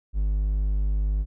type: tone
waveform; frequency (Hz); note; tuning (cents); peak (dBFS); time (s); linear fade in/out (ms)
triangle; 50.7; G#1; -41; -19; 0.13-1.26; 50
effects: none

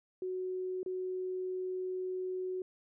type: tone with dropouts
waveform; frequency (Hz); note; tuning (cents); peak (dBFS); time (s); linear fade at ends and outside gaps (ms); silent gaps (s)
sine; 370; F#4; 0; -34; 0.22-2.62; 2; 0.831-0.861
effects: none

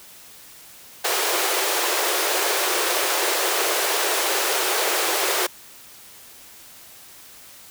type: high-pass noise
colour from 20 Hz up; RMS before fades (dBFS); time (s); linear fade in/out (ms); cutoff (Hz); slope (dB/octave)
pink; -22; 1.04-5.47; 10; 340; 96
effects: white hiss -45 dBFS RMS until 7.7 s

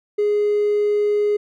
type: tone with hard clipping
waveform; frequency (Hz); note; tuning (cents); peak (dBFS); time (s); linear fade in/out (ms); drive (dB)
triangle; 415.3; G#4; 0; -16; 0.18-1.37; 10; 4
effects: none

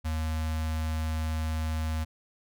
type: tone with notch filter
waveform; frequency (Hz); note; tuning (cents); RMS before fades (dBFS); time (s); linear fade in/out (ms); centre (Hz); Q
square; 78.8; D#2; +23; -30; 0.04-2.05; 20; 390; 1.4
effects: none

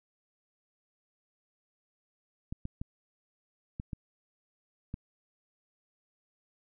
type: clicks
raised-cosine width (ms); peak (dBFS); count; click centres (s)
5; -24; 6; 2.525 / 2.654 / 2.815 / 3.799 / 3.932 / 4.941
effects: none

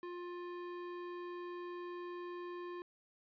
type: tone with band-pass filter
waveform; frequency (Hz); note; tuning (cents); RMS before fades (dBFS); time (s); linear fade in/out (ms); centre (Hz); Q
square; 352.5; F4; +16; -45; 0.03-2.82; 0; 790; 0.64
effects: resampled to 11025 Hz + 13-bit

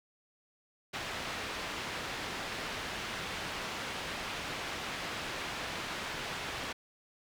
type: low-pass noise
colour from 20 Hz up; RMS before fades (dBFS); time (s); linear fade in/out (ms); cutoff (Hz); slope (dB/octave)
white; -39; 0.93-6.73; 10; 2900; 12
effects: none

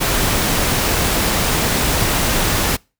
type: noise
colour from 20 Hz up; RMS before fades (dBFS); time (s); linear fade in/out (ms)
pink; -17; 0-2.77; 20
effects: noise-tail reverb RT60 0.3 s tail -26 dB re dry

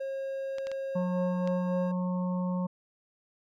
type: tone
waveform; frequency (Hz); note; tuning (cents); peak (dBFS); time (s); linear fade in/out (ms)
triangle; 540; C#5; -45; -30; 0-1.92; 10
type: clicks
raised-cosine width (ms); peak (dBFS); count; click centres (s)
0.2; -25; 4; 0.584 / 0.67 / 0.716 / 1.475
type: harmonic tone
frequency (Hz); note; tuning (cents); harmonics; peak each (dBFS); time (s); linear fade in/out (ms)
181.2; F#3; -36; 1 / 3 / 5 / 6; -28 / -38 / -42 / -44; 0.95-2.67; 10
effects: none

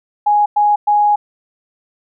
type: tone bursts at uneven times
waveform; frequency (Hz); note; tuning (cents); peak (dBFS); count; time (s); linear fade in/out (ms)
sine; 830.6; G#5; 0; -9; 3; 0.26-0.46 / 0.56-0.76 / 0.87-1.16; 10
effects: none

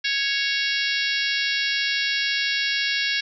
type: harmonic tone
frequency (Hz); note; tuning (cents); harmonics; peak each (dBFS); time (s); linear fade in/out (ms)
554; C#5; -1; 3 / 4 / 5 / 6 / 7 / 8 / 9 / 10; -27 / -28 / -29 / -30 / -30 / -31 / -32 / -32; 0.04-3.21; 10
effects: none

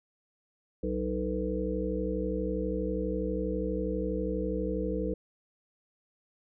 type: harmonic tone with a mistuned harmonic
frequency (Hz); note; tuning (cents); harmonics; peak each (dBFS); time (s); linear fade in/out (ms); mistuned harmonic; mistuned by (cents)
62.2; B1; +13; 1 / 3 / 5 / 7 / 8; -35 / -35 / -35 / -35 / -35; 0.83-5.14; 5; 7; +39
effects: none

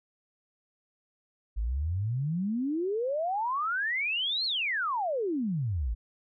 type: exponential two-way sweep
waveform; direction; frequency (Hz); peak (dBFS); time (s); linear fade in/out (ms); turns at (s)
sine; up then down; 49.94 to 4380 to 49.94; -27; 1.56-5.95; 20; 4.45
effects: none

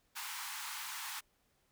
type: high-pass noise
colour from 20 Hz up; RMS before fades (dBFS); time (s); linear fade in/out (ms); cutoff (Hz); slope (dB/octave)
pink; -43; 0.15-1.21; 20; 820; 96
effects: pink hiss -75 dBFS RMS until 1.71 s

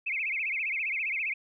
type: tone with vibrato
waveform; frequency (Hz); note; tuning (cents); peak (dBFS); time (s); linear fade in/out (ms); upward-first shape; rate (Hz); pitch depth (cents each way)
sine; 2349; D7; 0; -28; 0.06-1.34; 10; sine; 15; 210
effects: none

